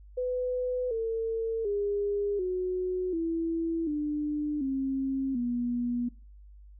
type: tone with pitch steps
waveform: sine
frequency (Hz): 501 / 451.5 / 406.9 / 366.8 / 330.5 / 297.9 / 268.5 / 242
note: B4 / A4 / G#4 / F#4 / E4 / D4 / C4 / B3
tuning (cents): +25 / +45 / -35 / -15 / +5 / +25 / +45 / -35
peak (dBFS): -27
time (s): 0.17-6.09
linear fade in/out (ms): 10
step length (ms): 740
effects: noise-tail reverb RT60 0.4 s tail -22 dB re dry + added 50 Hz sine -48 dBFS peak until 6.79 s